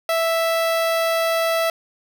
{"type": "tone with notch filter", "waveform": "sawtooth", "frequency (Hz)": 659.3, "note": "E5", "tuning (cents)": 0, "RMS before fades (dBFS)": -20, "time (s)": [0.09, 1.7], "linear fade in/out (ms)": 2, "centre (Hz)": 7300, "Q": 1.8, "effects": []}